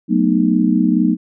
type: chord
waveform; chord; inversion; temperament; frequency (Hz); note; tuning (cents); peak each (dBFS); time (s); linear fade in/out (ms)
sine; B dominant seventh; second; just; 185.21 / 222.2 / 246.9 / 308.7; F#3 / A3 / B3 / D#4; +2 / +17 / 0 / -14; -17; 0.08-1.17; 50
effects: none